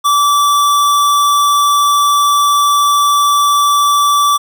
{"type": "tone", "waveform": "square", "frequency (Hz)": 1159, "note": "D6", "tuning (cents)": -23, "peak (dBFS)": -9, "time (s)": [0.04, 4.38], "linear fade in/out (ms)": 20, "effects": []}